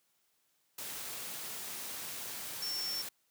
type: tone in noise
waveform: sine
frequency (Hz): 5430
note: F8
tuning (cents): -50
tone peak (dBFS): -35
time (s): 2.62-3.02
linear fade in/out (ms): 5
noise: white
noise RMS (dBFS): -42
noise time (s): 0.78-3.09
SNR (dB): +4
effects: white hiss -75 dBFS RMS until 3.3 s + high-pass 100 Hz 12 dB/octave